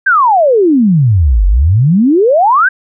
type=exponential two-way sweep; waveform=sine; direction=down then up; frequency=1630 to 44.7 to 1630 Hz; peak=-5 dBFS; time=0.06-2.69 s; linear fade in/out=10 ms; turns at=1.46 s; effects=none